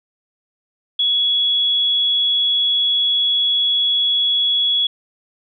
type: tone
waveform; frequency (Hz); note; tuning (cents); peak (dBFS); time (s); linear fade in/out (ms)
sine; 3365; G#7; +22; -14; 0.99-4.87; 5
effects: none